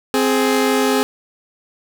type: tone pair together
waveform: sawtooth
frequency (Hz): 261.6 / 418.8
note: C4 / G#4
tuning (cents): 0 / +15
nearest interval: minor sixth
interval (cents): 815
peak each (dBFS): -13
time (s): 0.14-1.03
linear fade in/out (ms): 0
effects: none